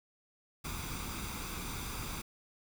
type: noise with comb filter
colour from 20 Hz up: pink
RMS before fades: -40 dBFS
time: 0.64-2.22 s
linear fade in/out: 10 ms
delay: 0.83 ms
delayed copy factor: +0.6
effects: none